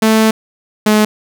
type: tone pair in turn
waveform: sawtooth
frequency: 220 / 213.1 Hz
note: A3 / G#3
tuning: 0 / +45 cents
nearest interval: minor second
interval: 55 cents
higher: first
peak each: -4 dBFS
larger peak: neither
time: 0.02-0.31 / 0.86-1.05 s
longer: first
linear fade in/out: 5 ms
effects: none

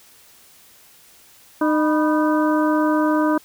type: harmonic tone with a mistuned harmonic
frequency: 306.1 Hz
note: D#4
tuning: 28 cents flat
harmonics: 1 / 2 / 3 / 4 / 5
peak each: -17 / -23 / -24 / -27 / -29 dBFS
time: 1.61-3.38 s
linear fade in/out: 5 ms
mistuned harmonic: 3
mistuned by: +110 cents
effects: white hiss -50 dBFS RMS until 3.44 s

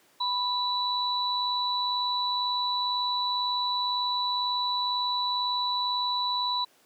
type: tone pair together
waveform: sine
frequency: 987.8 / 3951 Hz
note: B5 / B7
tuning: 0 / 0 cents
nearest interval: 2 octaves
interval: 2400 cents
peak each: -28 dBFS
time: 0.2-6.65 s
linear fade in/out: 10 ms
effects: pink hiss -61 dBFS RMS until 6.85 s + high-pass 300 Hz 12 dB/octave

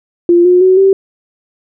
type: tone with pitch steps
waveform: sine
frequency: 346.6 / 359.7 / 373.2 / 387.3 Hz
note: F4 / F#4 / F#4 / G4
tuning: -13 / -49 / +15 / -21 cents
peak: -4 dBFS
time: 0.29-0.93 s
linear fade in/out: 2 ms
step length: 160 ms
effects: none

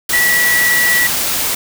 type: tone in noise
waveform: sine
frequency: 1945 Hz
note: B6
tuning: 27 cents flat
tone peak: -11 dBFS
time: 0.13-1.07 s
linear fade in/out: 5 ms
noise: white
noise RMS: -17 dBFS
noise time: 0.09-1.55 s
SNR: +3 dB
effects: none

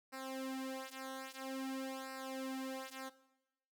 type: tone with flanger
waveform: sawtooth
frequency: 264.6 Hz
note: C4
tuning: 20 cents sharp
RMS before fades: -44 dBFS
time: 0.12-3.1 s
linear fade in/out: 20 ms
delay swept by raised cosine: 0.3 to 4.2 ms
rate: 0.5 Hz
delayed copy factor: -0.95
effects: noise-tail reverb RT60 0.9 s tail -17 dB re dry

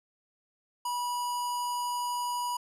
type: tone with notch filter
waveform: square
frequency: 974 Hz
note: B5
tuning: 24 cents flat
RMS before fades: -32 dBFS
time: 0.85-2.57 s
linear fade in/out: 5 ms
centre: 2100 Hz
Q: 0.87
effects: resampled to 32000 Hz + 11-bit

